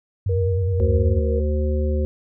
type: tone with vibrato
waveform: sine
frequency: 92.6 Hz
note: F#2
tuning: 2 cents sharp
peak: -18 dBFS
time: 0.26-1.19 s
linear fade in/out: 5 ms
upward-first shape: square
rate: 9.7 Hz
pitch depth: 98 cents each way
type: tone with tremolo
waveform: sine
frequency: 471.8 Hz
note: A#4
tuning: 21 cents sharp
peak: -22 dBFS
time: 0.29-1.4 s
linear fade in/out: 5 ms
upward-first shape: sine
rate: 2 Hz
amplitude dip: 55%
type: harmonic tone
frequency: 74.9 Hz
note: D2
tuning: 35 cents sharp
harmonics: 1 / 3 / 5 / 7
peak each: -19 / -29 / -28 / -29 dBFS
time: 0.8-2.05 s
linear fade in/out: 0 ms
effects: none